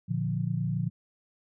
sine chord, Bb major, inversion none, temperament equal, 116.54 / 146.83 / 174.61 Hz, Bb2 / D3 / F3, 0 / 0 / 0 cents, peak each -31 dBFS, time 0.08-0.9 s, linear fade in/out 20 ms, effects none

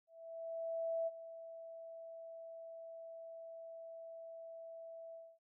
sine tone with ADSR envelope, 659.3 Hz, E5, in tune, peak -34 dBFS, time 0.07-5.39 s, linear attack 1000 ms, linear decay 30 ms, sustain -14 dB, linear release 250 ms, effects none

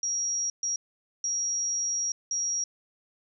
sine tone bursts at uneven times, 5670 Hz, F8, 25 cents sharp, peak -26 dBFS, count 4, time 0.03-0.5 / 0.63-0.76 / 1.24-2.12 / 2.31-2.64 s, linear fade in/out 2 ms, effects none

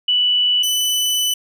sine / sawtooth tone pair in turn, 2964 / 2992 Hz, F#7 / F#7, +2 / +19 cents, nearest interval unison, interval 17 cents, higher second, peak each -13 dBFS, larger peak neither, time 0.08-0.63 / 0.63-1.34 s, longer second, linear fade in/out 5 ms, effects none

